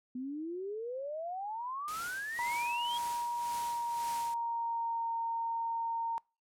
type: exponential sweep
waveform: sine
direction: up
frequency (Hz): 245.8 to 3322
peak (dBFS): -36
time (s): 0.15-2.98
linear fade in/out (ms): 5
type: noise with tremolo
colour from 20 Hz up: white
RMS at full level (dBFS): -43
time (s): 1.88-4.34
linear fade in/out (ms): 0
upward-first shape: sine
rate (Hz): 1.9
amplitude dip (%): 65
type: tone with pitch glide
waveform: sine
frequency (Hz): 951 to 919.7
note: A#5 to A#5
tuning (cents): +34 to -24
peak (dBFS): -32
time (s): 2.39-6.18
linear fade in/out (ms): 0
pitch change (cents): -58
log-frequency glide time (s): 3.41-5.13
effects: noise-tail reverb RT60 0.3 s tail -26 dB re dry + low-pass 12000 Hz 12 dB/octave